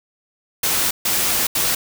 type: noise bursts at uneven times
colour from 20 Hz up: white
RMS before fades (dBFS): -19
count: 3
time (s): 0.63-0.91 / 1.05-1.47 / 1.55-1.75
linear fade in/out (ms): 5
effects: none